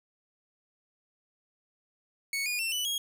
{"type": "tone with pitch steps", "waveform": "sawtooth", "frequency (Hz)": [2217, 2446, 2698, 2976, 3284], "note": ["C#7", "D#7", "E7", "F#7", "G#7"], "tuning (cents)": [0, -30, 40, 9, -20], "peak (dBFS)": -26, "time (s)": [2.33, 2.98], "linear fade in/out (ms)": 2, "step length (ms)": 130, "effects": []}